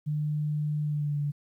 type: tone with pitch glide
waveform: sine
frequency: 150.1 to 145.41 Hz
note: D3 to D3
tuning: +38 to -17 cents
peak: -26 dBFS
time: 0.06-1.32 s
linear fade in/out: 20 ms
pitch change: -55 cents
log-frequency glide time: 0.82-1.19 s
effects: 11-bit